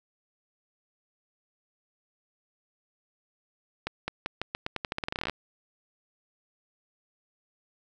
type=accelerating click train; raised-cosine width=0.3 ms; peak=-14 dBFS; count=21; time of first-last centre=3.87-5.297 s; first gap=210 ms; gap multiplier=0.86; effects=none